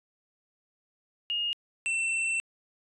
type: tone pair in turn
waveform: sine / square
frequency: 2849 / 2689 Hz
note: F7 / E7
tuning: +34 / +34 cents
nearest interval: minor second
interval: 100 cents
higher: first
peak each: -27 dBFS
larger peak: neither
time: 1.3-1.53 / 1.86-2.4 s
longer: second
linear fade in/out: 0 ms
effects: resampled to 24000 Hz